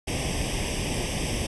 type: noise with comb filter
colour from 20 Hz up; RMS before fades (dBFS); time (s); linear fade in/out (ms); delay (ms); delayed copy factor
pink; -28; 0.07-1.47; 10; 0.36; +0.85
effects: resampled to 24000 Hz